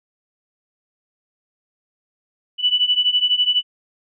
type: beating tone pair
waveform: sine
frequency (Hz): 2961 / 2973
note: F#7 / F#7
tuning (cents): +1 / +8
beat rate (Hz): 12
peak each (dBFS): -19 / -17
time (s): 2.58-3.63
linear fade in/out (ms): 50
effects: none